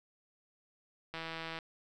click train, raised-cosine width 0.3 ms, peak -25 dBFS, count 74, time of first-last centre 1.14-1.588 s, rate 163 Hz, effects none

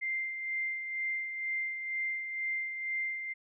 sine tone with tremolo, 2093 Hz, C7, in tune, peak -30 dBFS, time 0.01-3.34 s, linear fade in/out 20 ms, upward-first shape sine, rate 2.1 Hz, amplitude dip 50%, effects none

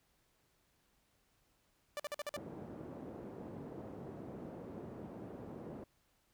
sawtooth tone bursts, 587.3 Hz, D5, in tune, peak -34 dBFS, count 6, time 1.97-2.366 s, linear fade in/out 0 ms, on 26 ms, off 48 ms
pink band-pass noise, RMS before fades -48 dBFS, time 2.36-5.84 s, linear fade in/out 5 ms, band 160 to 520 Hz, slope 12 dB/octave
effects pink hiss -75 dBFS RMS until 6.33 s

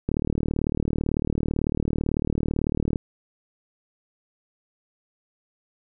click train, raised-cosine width 3 ms, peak -11 dBFS, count 110, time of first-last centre 0.09-2.958 s, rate 38 Hz, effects none

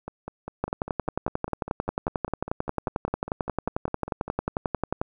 two click trains, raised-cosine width 1 ms, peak -11 / -20 dBFS, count 50 / 23, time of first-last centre 0.64-5.015 / 0.08-4.48 s, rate 11.2 / 5 Hz, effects none

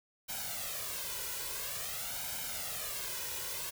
white noise with flanger, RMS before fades -39 dBFS, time 0.28-3.71 s, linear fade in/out 20 ms, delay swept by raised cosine 1.3 to 2.05 ms, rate 0.49 Hz, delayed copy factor +0.75, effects none

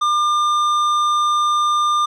sine tone with tanh clipping, 1200 Hz, D6, 37 cents sharp, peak -16 dBFS, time 0.01-2.06 s, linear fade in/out 10 ms, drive 11 dB, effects none

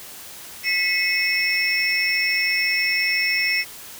sine tone cluster, 1987 / 2173 / 2558 / 5410 Hz, B6 / C#7 / D#7 / E8, +10 / -35 / +47 / +44 cents, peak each -24 dBFS, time 0.63-3.65 s, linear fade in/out 50 ms, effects white hiss -39 dBFS RMS until 3.99 s

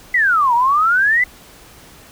sine exponential two-way sweep, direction down then up, 2040 to 922 to 2040 Hz, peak -11 dBFS, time 0.14-1.24 s, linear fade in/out 5 ms, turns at 0.54 s, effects pink hiss -43 dBFS RMS until 2.11 s

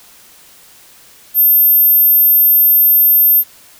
sine tone, 13280 Hz, G#9, 1 cent flat, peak -6 dBFS, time 1.34-3.44 s, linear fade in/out 50 ms, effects white hiss -43 dBFS RMS until 3.79 s

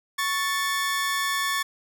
sawtooth tone pair together, 1108.7 / 1760 Hz, C#6 / A6, 0 / 0 cents, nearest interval minor sixth, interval 800 cents, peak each -23 dBFS, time 0.18-1.63 s, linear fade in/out 10 ms, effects none

